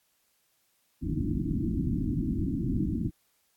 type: low-pass noise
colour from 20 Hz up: white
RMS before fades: -29 dBFS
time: 1.01-3.11 s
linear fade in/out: 50 ms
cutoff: 330 Hz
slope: 96 dB/octave
effects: white hiss -71 dBFS RMS until 3.56 s + AAC 64 kbps